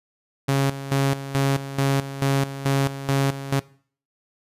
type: tone with tremolo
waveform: sawtooth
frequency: 137.4 Hz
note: C#3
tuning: 15 cents flat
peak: -14 dBFS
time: 0.48-3.6 s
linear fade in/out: 10 ms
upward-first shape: square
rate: 2.3 Hz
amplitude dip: 75%
effects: noise-tail reverb RT60 0.5 s tail -21 dB re dry + resampled to 32000 Hz